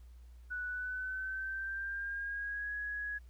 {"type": "tone with pitch glide", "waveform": "sine", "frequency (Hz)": [1480, 1670.9], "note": ["F#6", "G#6"], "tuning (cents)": [0, 10], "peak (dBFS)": -36, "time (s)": [0.5, 3.19], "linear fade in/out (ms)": 20, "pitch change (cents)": 210, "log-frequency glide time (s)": [0.67, 2.74], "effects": ["added 60 Hz sine -51 dBFS peak until 3.29 s", "pink hiss -72 dBFS RMS until 3.29 s"]}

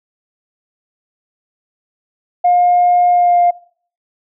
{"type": "tone with pitch glide", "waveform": "sine", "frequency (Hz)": [711, 702.4], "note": ["F5", "F5"], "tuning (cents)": [31, 10], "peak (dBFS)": -7, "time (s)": [2.44, 3.51], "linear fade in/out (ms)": 10, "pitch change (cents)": -21, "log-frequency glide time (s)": [3.1, 3.39], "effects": ["noise-tail reverb RT60 0.5 s tail -21 dB re dry", "tanh soft clip ceiling -4 dBFS"]}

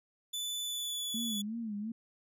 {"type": "tone with pitch glide", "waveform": "sawtooth", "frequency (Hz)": [3490, 3424], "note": ["A7", "A7"], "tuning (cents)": [-15, -48], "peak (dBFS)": -32, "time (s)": [0.33, 1.42], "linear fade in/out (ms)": 10, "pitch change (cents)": -33, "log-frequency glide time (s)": [0.63, 1.15]}
{"type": "tone with vibrato", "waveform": "sine", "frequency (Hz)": 218.2, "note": "A3", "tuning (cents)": -14, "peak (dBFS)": -35, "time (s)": [1.14, 1.92], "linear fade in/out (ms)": 5, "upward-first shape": "sine", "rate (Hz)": 2.8, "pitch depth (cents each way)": 120}
{"effects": []}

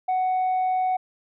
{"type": "tone", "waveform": "sine", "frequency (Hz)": 743, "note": "F#5", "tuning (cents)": 7, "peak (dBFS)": -18, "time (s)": [0.08, 0.97], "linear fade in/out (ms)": 10, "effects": ["tanh soft clip ceiling -19 dBFS"]}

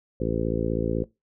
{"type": "harmonic tone", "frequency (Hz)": 56, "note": "A1", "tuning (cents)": 31, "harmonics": [1, 2, 3, 4, 5, 6, 7, 8, 9], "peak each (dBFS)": [-32, -32, -32, -32, -32, -32, -32, -32, -32], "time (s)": [0.2, 1.04], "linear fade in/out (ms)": 5, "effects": ["noise-tail reverb RT60 0.2 s tail -19 dB re dry"]}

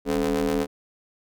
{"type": "ring-modulated tone", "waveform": "30% pulse", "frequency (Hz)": 77.78, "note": "D#2", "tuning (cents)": 0, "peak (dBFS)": -16, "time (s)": [0.05, 0.67], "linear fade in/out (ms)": 50, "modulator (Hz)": 354, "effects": []}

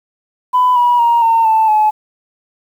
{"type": "tone with pitch steps", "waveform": "sine", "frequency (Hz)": [1000, 969.3, 939.5, 910.7, 882.7, 855.6], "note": ["B5", "B5", "A#5", "A#5", "A5", "A5"], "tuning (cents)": [21, -33, 13, -41, 5, -49], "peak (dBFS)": -7, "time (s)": [0.53, 1.91], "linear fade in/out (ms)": 20, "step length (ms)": 230, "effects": ["tanh soft clip ceiling -4 dBFS", "7-bit"]}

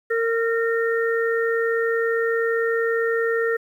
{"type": "harmonic tone", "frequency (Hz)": 458.8, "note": "A#4", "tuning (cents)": -28, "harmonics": [1, 3, 4], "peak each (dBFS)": [-20, -29, -26], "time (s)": [0.1, 3.57], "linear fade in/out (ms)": 10, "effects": ["9-bit"]}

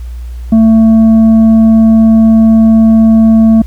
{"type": "tone with tanh clipping", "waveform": "sine", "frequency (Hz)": 223, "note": "A3", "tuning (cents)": 23, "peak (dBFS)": -3, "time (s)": [0.52, 3.62], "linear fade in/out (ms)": 5, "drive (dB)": 5, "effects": ["added 60 Hz sine -19 dBFS peak until 3.66 s", "pink hiss -44 dBFS RMS until 3.66 s"]}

